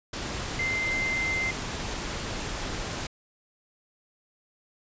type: tone in noise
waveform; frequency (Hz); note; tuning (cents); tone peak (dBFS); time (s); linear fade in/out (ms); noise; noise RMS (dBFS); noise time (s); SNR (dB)
sine; 2081; C7; -10; -26; 0.59-1.51; 5; pink; -33; 0.13-3.07; +4
effects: resampled to 16000 Hz